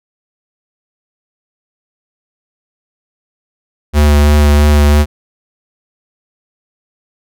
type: tone with vibrato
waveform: square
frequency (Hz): 73.7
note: D2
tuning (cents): +7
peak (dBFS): -6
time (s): 3.93-5.06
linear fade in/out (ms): 50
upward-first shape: sine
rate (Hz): 3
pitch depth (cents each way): 17
effects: none